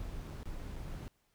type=noise with dropouts; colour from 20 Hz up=brown; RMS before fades=-42 dBFS; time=0-1.08 s; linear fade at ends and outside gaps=0 ms; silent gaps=0.301-0.306 / 0.431-0.456 / 0.758-0.763 s; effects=pink hiss -75 dBFS RMS until 1.34 s